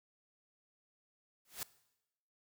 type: noise with exponential growth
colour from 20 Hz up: white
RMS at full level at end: -37 dBFS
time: 1.45-1.63 s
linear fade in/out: 1 ms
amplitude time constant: 39 ms
effects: noise-tail reverb RT60 0.9 s tail -19 dB re dry